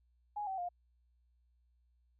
sine tone with pitch steps, 830.6 / 766.1 / 706.6 Hz, G#5 / G5 / F5, 0 / -40 / +20 cents, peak -36 dBFS, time 0.36-0.69 s, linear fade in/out 10 ms, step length 110 ms, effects added 60 Hz sine -69 dBFS peak until 2.19 s

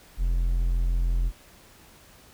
triangle tone, 43.02 Hz, F1, 25 cents flat, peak -19 dBFS, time 0.17-1.32 s, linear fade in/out 50 ms, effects pink hiss -53 dBFS RMS until 2.33 s

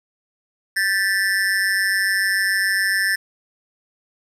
square tone with amplitude modulation, 1760 Hz, A6, in tune, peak -14 dBFS, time 0.76-3.16 s, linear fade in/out 10 ms, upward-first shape sine, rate 193 Hz, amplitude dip 90%, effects resampled to 32000 Hz + 8-bit

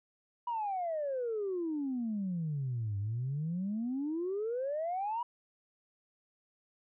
sine exponential two-way sweep, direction down then up, 978 to 98 to 978 Hz, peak -31 dBFS, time 0.47-5.23 s, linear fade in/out 5 ms, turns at 2.98 s, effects tanh soft clip ceiling -28 dBFS

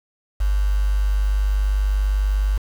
sine tone with quantisation, 49.86 Hz, G1, 30 cents sharp, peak -16 dBFS, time 0.4-2.58 s, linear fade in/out 10 ms, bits 6, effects none

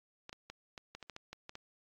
clicks, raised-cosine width 0.2 ms, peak -28 dBFS, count 11, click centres 0.294 / 0.329 / 0.5 / 0.778 / 0.95 / 1.027 / 1.097 / 1.164 / 1.33 / 1.494 / 1.554 s, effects low-pass 7000 Hz 12 dB/octave + AAC 32 kbps

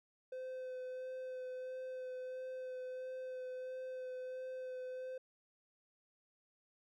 triangle tone with vibrato, 512 Hz, C5, 38 cents flat, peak -40 dBFS, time 0.32-5.18 s, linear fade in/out 5 ms, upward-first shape sine, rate 1.5 Hz, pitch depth 12 cents each way, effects none

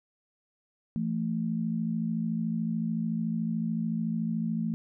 sine tone pair together, 168.8 / 222.5 Hz, E3 / A3, +41 / +20 cents, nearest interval perfect fourth, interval 479 cents, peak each -31 / -29 dBFS, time 0.96-4.74 s, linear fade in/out 0 ms, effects none

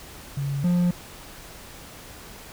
sine / triangle tone pair in turn, 140 / 176.39 Hz, C#3 / F3, +18 / +18 cents, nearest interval major third, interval 400 cents, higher second, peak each -24 / -16 dBFS, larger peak second, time 0.37-0.64 / 0.64-0.91 s, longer neither, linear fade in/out 5 ms, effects pink hiss -43 dBFS RMS until 2.52 s

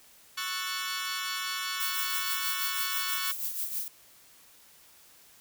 15% pulse chord, F# minor seventh, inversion second, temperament equal with one note detuned, 1108.7 / 1318.5 / 1480 / 1772.2 Hz, C#6 / E6 / F#6 / A6, 0 / 0 / 0 / +12 cents, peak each -29 / -34 / -30 / -32 dBFS, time 0.37-3.32 s, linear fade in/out 10 ms
violet noise with tremolo, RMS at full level -31 dBFS, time 1.8-3.88 s, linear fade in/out 2 ms, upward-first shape triangle, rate 6.2 Hz, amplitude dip 65%
effects white hiss -57 dBFS RMS until 5.4 s

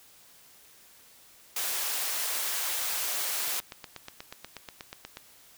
white high-pass noise, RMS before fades -31 dBFS, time 1.56-3.6 s, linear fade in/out 5 ms, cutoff 540 Hz, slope 12 dB/octave
click train, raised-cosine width 0.2 ms, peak -22 dBFS, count 15, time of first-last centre 3.48-5.171 s, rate 8.28 Hz
effects white hiss -56 dBFS RMS until 5.57 s

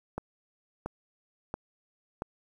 click train, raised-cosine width 1 ms, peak -19 dBFS, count 4, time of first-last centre 0.18-2.221 s, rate 1.47 Hz, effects 9-bit

